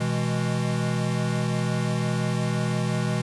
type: chord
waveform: square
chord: E major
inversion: second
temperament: equal with one note detuned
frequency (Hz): 123.47 / 161.8 / 207.7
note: B2 / E3 / G#3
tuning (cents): 0 / -32 / 0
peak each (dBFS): -27 / -28 / -30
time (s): 0-3.22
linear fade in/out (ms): 10
effects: resampled to 24000 Hz